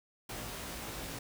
pink noise with comb filter, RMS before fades -42 dBFS, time 0.29-1.19 s, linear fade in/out 5 ms, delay 18 ms, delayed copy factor +0.95, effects none

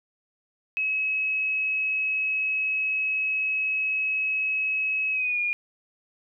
sine tone with pitch glide, 2566 to 2430 Hz, E7 to D#7, -47 to -42 cents, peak -23 dBFS, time 0.77-5.53 s, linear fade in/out 0 ms, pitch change -95 cents, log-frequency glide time 5.12-5.39 s, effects none

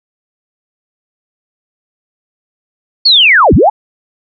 sine linear two-way sweep, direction down then up, 4528 to 42.86 to 908 Hz, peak -3 dBFS, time 3.05-3.7 s, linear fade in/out 10 ms, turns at 3.54 s, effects none

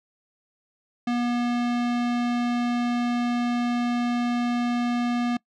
square tone, 241.1 Hz, B3, 41 cents flat, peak -23 dBFS, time 1.07-5.37 s, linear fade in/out 5 ms, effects noise-tail reverb RT60 0.1 s tail -24 dB re dry + low-pass 4000 Hz 12 dB/octave

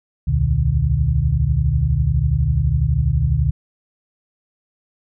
sine tone cluster, 66.1 / 78.2 / 119.8 / 148 Hz, C2 / D#2 / A#2 / D3, +18 / +9 / +48 / +14 cents, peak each -20 dBFS, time 0.27-3.51 s, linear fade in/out 10 ms, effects none

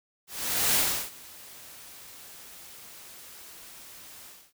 white noise with ADSR envelope, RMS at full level -23 dBFS, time 0.27-4.53 s, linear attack 480 ms, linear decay 350 ms, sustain -24 dB, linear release 260 ms, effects none

